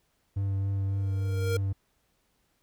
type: tone with vibrato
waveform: triangle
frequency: 98 Hz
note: G2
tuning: in tune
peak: -24 dBFS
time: 0.36-1.73 s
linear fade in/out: 10 ms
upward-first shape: triangle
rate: 3.6 Hz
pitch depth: 16 cents each way
type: tone with exponential growth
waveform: square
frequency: 466.2 Hz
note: A#4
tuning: in tune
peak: -27 dBFS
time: 0.88-1.57 s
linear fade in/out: 5 ms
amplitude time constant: 150 ms
effects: pink hiss -72 dBFS RMS until 2.62 s